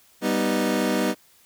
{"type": "chord", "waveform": "25% pulse", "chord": "G augmented", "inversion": "none", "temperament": "equal", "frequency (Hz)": [196, 246.9, 311.1], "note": ["G3", "B3", "D#4"], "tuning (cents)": [0, 0, 0], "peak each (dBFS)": [-22, -21, -22], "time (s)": [0.21, 1.15], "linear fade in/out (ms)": 50, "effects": ["white hiss -57 dBFS RMS until 1.45 s"]}